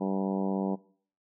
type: harmonic tone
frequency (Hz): 96.8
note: G2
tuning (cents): -21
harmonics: 2 / 3 / 4 / 5 / 6 / 7 / 8 / 9 / 10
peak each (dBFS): -30 / -34 / -36 / -38 / -40 / -41 / -42 / -43 / -44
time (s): 0-0.76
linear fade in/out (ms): 20
effects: noise-tail reverb RT60 0.5 s tail -20 dB re dry